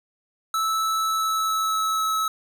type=tone with pitch glide; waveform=square; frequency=1311 to 1295.9 Hz; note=E6 to E6; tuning=-10 to -30 cents; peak=-22 dBFS; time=0.54-2.28 s; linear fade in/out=2 ms; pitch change=-20 cents; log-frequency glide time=0.97-2.09 s; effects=none